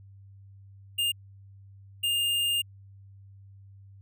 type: tone bursts at uneven times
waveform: square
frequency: 2817 Hz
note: F7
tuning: 14 cents sharp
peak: -25 dBFS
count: 2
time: 0.98-1.12 / 2.03-2.62 s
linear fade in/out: 10 ms
effects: added 98 Hz sine -48 dBFS peak until 4.01 s